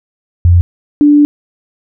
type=tone pair in turn; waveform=sine; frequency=87.31 / 293.1 Hz; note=F2 / D4; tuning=0 / -3 cents; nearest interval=octave + major sixth; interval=2097 cents; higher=second; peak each=-3 dBFS; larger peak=neither; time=0.45-0.61 / 1.01-1.25 s; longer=second; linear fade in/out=0 ms; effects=none